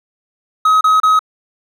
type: tone bursts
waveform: triangle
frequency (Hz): 1270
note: D#6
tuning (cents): +35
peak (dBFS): -6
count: 3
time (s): 0.65-1.192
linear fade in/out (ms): 5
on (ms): 160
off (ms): 31
effects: none